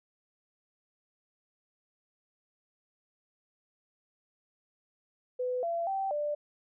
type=tone with pitch steps; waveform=sine; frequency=501 / 678 / 776 / 591 Hz; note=B4 / E5 / G5 / D5; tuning=+25 / +49 / -18 / +11 cents; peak=-29 dBFS; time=5.39-6.35 s; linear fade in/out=10 ms; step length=240 ms; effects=none